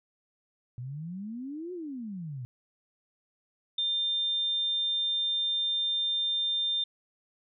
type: exponential two-way sweep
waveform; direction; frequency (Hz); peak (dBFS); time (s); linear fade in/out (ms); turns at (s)
sine; up then down; 118.5 to 370 to 118.5; -35; 0.78-2.45; 0; 1.73
type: tone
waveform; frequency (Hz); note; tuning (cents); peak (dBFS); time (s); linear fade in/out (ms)
sine; 3600; A7; +39; -26; 3.78-6.84; 5
effects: none